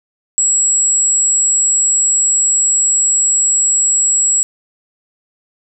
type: tone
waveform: sine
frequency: 7730 Hz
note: B8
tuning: 38 cents flat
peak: -10 dBFS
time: 0.38-4.43 s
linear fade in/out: 0 ms
effects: none